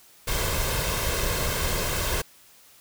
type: noise with comb filter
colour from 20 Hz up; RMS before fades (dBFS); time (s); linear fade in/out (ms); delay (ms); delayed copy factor
pink; -26; 0.27-2.22; 10; 1.9; +0.55
effects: white hiss -54 dBFS RMS until 2.8 s